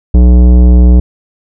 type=tone with tanh clipping; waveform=sine; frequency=61 Hz; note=B1; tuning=21 cents flat; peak=-3 dBFS; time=0.14-1 s; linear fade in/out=5 ms; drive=15 dB; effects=none